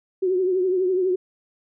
sine tone with vibrato, 370 Hz, F#4, in tune, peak -18 dBFS, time 0.22-1.16 s, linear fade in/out 10 ms, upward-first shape triangle, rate 12 Hz, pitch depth 74 cents each way, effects none

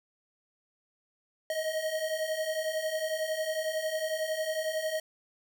square beating tone pair, 622 / 633 Hz, D#5 / D#5, -1 / +30 cents, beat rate 11 Hz, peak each -36 / -32 dBFS, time 1.5-5 s, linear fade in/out 2 ms, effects none

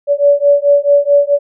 sine beating tone pair, 570 / 574.6 Hz, C#5 / D5, +48 / -38 cents, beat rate 4.6 Hz, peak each -10 dBFS, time 0.07-1.39 s, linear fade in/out 50 ms, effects none

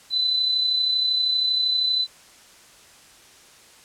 sine tone with amplitude modulation, 4011 Hz, B7, 26 cents sharp, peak -17 dBFS, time 0.1-2.07 s, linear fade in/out 50 ms, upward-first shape sine, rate 32.7 Hz, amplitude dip 40%, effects white hiss -50 dBFS RMS until 3.84 s + low-pass 9000 Hz 12 dB/octave

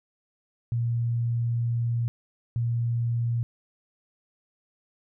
sine tone bursts at uneven times, 117.8 Hz, A#2, 19 cents sharp, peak -23 dBFS, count 2, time 0.72-2.08 / 2.56-3.43 s, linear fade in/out 0 ms, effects none

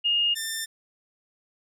sine / 10% pulse tone pair in turn, 2843 / 1791 Hz, F7 / A6, +30 / +30 cents, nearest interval minor sixth, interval 800 cents, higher first, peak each -20 dBFS, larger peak neither, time 0.04-0.35 / 0.35-0.66 s, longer neither, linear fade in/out 20 ms, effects none

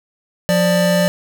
square tone pair together, 177.13 / 591 Hz, F3 / D5, +25 / +11 cents, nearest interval octave + major sixth, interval 2086 cents, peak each -16 dBFS, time 0.49-1.08 s, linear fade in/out 0 ms, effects none

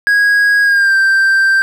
triangle tone with pitch glide, 1650 to 1570 Hz, G#6 to G6, -12 to +2 cents, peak -6 dBFS, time 0.07-1.62 s, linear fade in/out 0 ms, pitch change -86 cents, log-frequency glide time 0.62-0.95 s, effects none

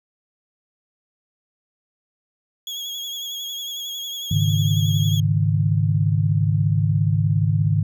35% pulse tone with vibrato, 3322 Hz, G#7, in tune, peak -26 dBFS, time 2.67-5.2 s, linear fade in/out 2 ms, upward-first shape triangle, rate 11 Hz, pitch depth 47 cents each way
sine chord, Ab suspended fourth, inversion none, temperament equal, 103.83 / 138.59 / 155.56 Hz, Ab2 / Db3 / Eb3, 0 / 0 / 0 cents, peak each -19 / -23 / -20 dBFS, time 4.31-7.83 s, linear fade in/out 5 ms
effects none

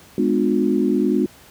sine chord, G# diminished seventh, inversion none, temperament just, 207.7 / 249.2 / 299 / 358.8 Hz, G#3 / B3 / D4 / F4, 0 / +16 / +31 / +47 cents, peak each -21 dBFS, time 0.18-1.26 s, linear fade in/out 2 ms, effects pink hiss -47 dBFS RMS until 1.5 s + high-pass 60 Hz 12 dB/octave

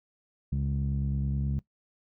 sawtooth tone with low-pass filter, 69.3 Hz, C#2, in tune, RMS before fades -29 dBFS, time 0.52-1.59 s, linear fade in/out 0 ms, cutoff 170 Hz, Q 5.6, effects noise-tail reverb RT60 0.1 s tail -19 dB re dry

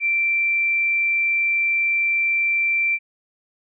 sine tone, 2349 Hz, D7, in tune, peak -17 dBFS, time 0-2.99 s, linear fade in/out 50 ms, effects none

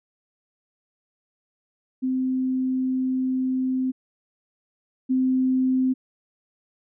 sine tone pair in turn, 258.8 / 258.8 Hz, C4 / C4, -19 / -19 cents, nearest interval unison, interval 0 cents, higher neither, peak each -21 / -18 dBFS, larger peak second, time 2.02-3.92 / 5.09-5.94 s, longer first, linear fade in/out 20 ms, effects none

